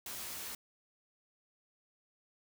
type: noise with comb filter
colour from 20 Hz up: white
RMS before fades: -43 dBFS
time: 0.06-0.55 s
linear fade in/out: 2 ms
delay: 14 ms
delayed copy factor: +0.95
effects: none